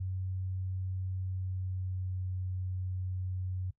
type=tone with pitch glide; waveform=sine; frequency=93.4 to 92.43 Hz; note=F#2 to F#2; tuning=+17 to -1 cents; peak=-33 dBFS; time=0-3.71 s; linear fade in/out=10 ms; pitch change=-18 cents; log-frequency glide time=1.21-2.3 s; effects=noise-tail reverb RT60 0.1 s tail -18 dB re dry